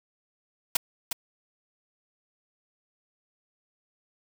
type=noise with echo; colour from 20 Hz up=white; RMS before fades=-22 dBFS; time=0.75-0.77 s; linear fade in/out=5 ms; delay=360 ms; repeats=1; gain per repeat=-7 dB; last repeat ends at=1.13 s; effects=none